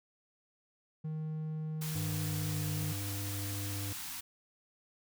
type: tone with pitch glide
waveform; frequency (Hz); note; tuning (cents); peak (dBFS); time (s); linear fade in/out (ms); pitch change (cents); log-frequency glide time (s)
triangle; 156.1 to 153.51; D#3 to D#3; +6 to -23; -33; 1.04-2.93; 10; -29; 2.07-2.6
type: band-stop noise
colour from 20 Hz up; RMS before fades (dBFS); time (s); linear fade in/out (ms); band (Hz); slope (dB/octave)
white; -42; 1.81-4.21; 10; 310 to 760; 48
type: harmonic tone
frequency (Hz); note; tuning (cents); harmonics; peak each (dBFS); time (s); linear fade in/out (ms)
100; G2; +35; 1 / 3 / 5 / 7; -37 / -45 / -54 / -58; 1.95-3.93; 5
effects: none